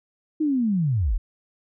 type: linear sweep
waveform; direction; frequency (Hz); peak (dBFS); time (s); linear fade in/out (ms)
sine; down; 318.9 to 30.79; -19; 0.4-1.18; 10
effects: none